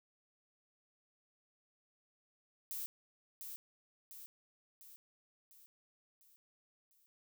violet noise with echo, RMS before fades -42 dBFS, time 2.71-2.86 s, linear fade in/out 0 ms, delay 700 ms, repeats 6, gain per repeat -5 dB, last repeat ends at 7.06 s, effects none

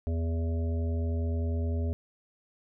harmonic tone with a mistuned harmonic, 82.41 Hz, E2, in tune, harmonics 1 / 3 / 5 / 7 / 8, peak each -27 / -37 / -41 / -44 / -48 dBFS, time 0.07-1.93 s, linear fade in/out 0 ms, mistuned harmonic 8, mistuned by +19 cents, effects none

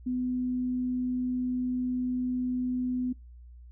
sine tone, 251 Hz, B3, 28 cents sharp, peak -27 dBFS, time 0.06-3.13 s, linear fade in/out 10 ms, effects noise-tail reverb RT60 0.2 s tail -21 dB re dry + added 60 Hz sine -46 dBFS peak until 3.71 s

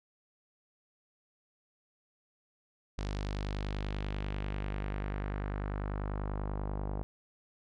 sawtooth tone with low-pass filter sweep, 50.2 Hz, G1, 42 cents sharp, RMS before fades -36 dBFS, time 2.98-7.03 s, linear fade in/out 0 ms, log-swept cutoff 5500 to 820 Hz, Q 1.5, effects none

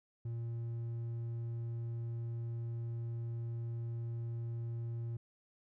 sine tone with hard clipping, 116.54 Hz, A#2, in tune, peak -38 dBFS, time 0.25-5.17 s, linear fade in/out 5 ms, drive 3 dB, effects none

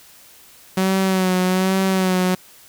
sawtooth tone with vibrato, 187.2 Hz, F#3, 20 cents sharp, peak -12 dBFS, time 0.77-2.35 s, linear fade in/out 5 ms, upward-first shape sine, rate 1.2 Hz, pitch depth 38 cents each way, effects white hiss -47 dBFS RMS until 2.68 s

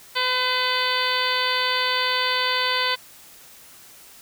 harmonic tone, 506 Hz, B4, 42 cents sharp, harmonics 1 / 2 / 3 / 4 / 5 / 6 / 7 / 8 / 9, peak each -31 / -26 / -28 / -28 / -32 / -29 / -28 / -32 / -29 dBFS, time 0.15-2.96 s, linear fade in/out 20 ms, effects white hiss -47 dBFS RMS until 4.21 s

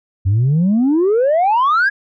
sine exponential sweep, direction up, 90.9 to 1693 Hz, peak -9 dBFS, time 0.25-1.9 s, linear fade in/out 20 ms, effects tanh soft clip ceiling -9 dBFS

